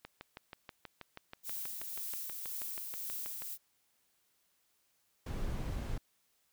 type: click train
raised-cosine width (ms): 0.3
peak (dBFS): -29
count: 22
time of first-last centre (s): 0.05-3.421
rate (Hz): 6.23
type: noise with tremolo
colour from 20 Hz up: violet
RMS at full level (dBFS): -40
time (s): 1.43-3.58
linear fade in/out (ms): 50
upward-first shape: sine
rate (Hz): 1.9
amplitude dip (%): 30
type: noise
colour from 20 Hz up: brown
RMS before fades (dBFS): -37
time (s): 5.26-5.98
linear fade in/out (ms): 5
effects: white hiss -75 dBFS RMS until 6.52 s